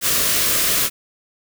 white band-stop noise, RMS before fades -18 dBFS, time 0.01-0.9 s, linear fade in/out 50 ms, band 710 to 1000 Hz, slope 96 dB/octave, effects none

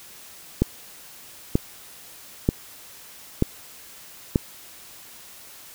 click train, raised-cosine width 3 ms, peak -4 dBFS, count 5, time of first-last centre 0.62-4.358 s, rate 1.07 Hz, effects white hiss -45 dBFS RMS until 5.74 s

